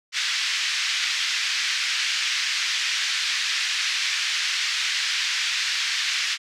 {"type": "band-pass noise", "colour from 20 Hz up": "pink", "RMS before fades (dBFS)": -25, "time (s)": [0.12, 6.38], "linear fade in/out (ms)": 50, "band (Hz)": [1800, 5800], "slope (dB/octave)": 24, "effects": []}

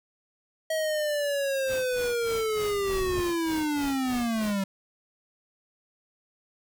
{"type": "linear sweep", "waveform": "square", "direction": "down", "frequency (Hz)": [640, 191.2], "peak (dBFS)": -26, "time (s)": [0.7, 4.64], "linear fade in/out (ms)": 5}
{"type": "noise with tremolo", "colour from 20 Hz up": "pink", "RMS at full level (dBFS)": -39, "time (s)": [1.66, 4.55], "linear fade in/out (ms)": 50, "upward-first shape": "sine", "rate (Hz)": 3.3, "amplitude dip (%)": 100}
{"type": "noise with exponential growth", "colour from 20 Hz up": "brown", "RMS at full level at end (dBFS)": -30, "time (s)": [2.01, 3.21], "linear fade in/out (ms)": 5, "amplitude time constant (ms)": 260}
{"effects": []}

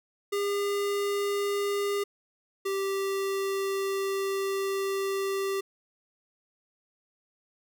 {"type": "tone pair in turn", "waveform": "square", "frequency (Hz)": [404.2, 390.9], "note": ["G#4", "G4"], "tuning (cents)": [-47, -5], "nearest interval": "minor second", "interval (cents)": 58, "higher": "first", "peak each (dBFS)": [-27, -28], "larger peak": "first", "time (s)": [[0.32, 2.04], [2.65, 5.61]], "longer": "second", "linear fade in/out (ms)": 10, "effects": []}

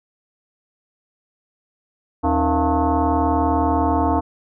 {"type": "tone with frequency modulation", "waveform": "sine", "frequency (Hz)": 311.1, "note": "D#4", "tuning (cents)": 0, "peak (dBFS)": -15, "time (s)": [2.23, 4.21], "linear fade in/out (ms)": 20, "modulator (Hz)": 194, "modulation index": 3.7, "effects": []}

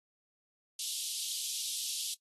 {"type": "high-pass noise", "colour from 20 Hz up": "pink", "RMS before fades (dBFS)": -37, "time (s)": [0.79, 2.14], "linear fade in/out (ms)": 2, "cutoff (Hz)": 3100, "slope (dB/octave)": 48, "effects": ["noise-tail reverb RT60 0.1 s tail -21 dB re dry", "AAC 32 kbps"]}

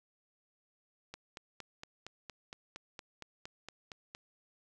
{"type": "click train", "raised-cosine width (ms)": 0.2, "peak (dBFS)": -27, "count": 14, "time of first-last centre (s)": [1.14, 4.149], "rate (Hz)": 4.32, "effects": []}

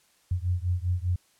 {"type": "beating tone pair", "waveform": "sine", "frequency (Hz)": [87.31, 92.31], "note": ["F2", "F#2"], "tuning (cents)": [0, -4], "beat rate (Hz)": 5, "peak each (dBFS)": [-27, -28], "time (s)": [0.31, 1.16], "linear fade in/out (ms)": 5, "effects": ["white hiss -64 dBFS RMS until 1.39 s", "low-pass 11000 Hz 12 dB/octave"]}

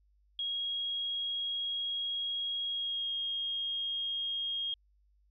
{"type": "tone with pitch glide", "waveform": "sine", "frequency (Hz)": [3288, 3252], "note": ["G#7", "G#7"], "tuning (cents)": [-18, -37], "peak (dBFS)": -32, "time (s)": [0.39, 4.74], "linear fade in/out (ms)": 2, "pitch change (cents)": -19, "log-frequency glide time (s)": [2.68, 3.13], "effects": ["added 50 Hz sine -65 dBFS peak until 5.3 s"]}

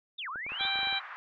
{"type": "linear two-way sweep", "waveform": "sine", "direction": "down then up", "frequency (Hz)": [3821, 986, 3821], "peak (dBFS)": -35, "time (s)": [0.18, 0.68], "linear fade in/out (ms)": 10, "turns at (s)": 0.29}
{"type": "clicks", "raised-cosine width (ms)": 1, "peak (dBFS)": -32, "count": 10, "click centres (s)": [0.358, 0.465, 0.52, 0.609, 0.652, 0.757, 0.79, 0.831, 0.872, 0.927]}
{"type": "band-pass noise", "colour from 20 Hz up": "white", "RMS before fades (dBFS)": -44, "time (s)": [0.49, 1.16], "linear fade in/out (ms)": 0, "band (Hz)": [1000, 1700], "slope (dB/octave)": 24}
{"type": "harmonic tone", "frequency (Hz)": 785, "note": "G5", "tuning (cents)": 2, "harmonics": [1, 2, 3, 4, 5], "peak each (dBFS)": [-37, -36, -34, -36, -32], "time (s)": [0.59, 1], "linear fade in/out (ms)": 20}
{"effects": []}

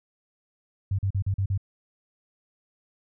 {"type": "tone bursts", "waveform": "sine", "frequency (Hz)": 97.4, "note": "G2", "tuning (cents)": -11, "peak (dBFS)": -22, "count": 6, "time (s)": [0.91, 1.577], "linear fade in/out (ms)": 5, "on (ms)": 77, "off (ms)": 41, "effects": []}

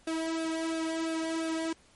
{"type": "tone with flanger", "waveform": "sawtooth", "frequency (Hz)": 324.3, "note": "E4", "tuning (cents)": -28, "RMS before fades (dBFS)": -32, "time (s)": [0.07, 1.73], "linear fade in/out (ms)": 5, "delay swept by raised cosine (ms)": [0.94, 2.34], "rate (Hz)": 2.9, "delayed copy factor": -0.75, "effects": ["pink hiss -61 dBFS RMS until 1.95 s", "MP3 48 kbps"]}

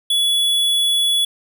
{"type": "tone", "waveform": "square", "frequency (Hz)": 3400, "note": "G#7", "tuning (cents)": 40, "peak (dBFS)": -15, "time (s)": [0.1, 1.25], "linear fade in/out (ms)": 5, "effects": []}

